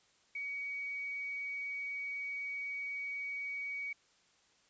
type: tone with quantisation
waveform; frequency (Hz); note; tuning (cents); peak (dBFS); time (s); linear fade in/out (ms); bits
sine; 2256; C#7; +30; -37; 0.35-3.93; 5; 10
effects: white hiss -69 dBFS RMS until 4.69 s + resampled to 16000 Hz